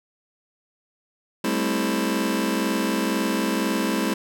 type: chord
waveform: sawtooth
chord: A minor seventh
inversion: third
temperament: just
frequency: 198 / 220 / 264 / 330 Hz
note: G3 / A3 / C4 / E4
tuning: +18 / 0 / +16 / +2 cents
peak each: -23 dBFS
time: 1.44-4.14 s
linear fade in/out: 5 ms
effects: none